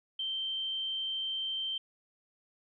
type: tone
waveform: sine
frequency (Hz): 3127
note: G7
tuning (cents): -5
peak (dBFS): -32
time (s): 0.19-1.78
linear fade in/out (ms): 5
effects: none